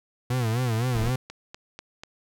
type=tone with vibrato; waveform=40% pulse; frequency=118.9 Hz; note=A#2; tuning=35 cents sharp; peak=-22 dBFS; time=0.3-1.16 s; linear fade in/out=5 ms; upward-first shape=sine; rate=3.9 Hz; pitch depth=140 cents each way
type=noise; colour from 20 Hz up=brown; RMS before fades=-30 dBFS; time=0.95-1.1 s; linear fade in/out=5 ms
type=click train; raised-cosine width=0.2 ms; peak=-22 dBFS; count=4; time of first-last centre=1.3-2.035 s; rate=4.08 Hz
effects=none